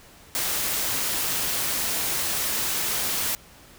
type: noise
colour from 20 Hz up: white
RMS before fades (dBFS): -26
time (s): 0.35-3.35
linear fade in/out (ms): 0
effects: pink hiss -50 dBFS RMS until 3.78 s